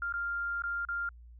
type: tone with dropouts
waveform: sine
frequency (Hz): 1396.9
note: F6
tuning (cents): 0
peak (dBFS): -31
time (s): 0.02-1.09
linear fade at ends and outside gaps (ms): 2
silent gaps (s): 0.125-0.138 / 0.621-0.637 / 0.851-0.887
effects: added 59 Hz sine -49 dBFS peak until 1.39 s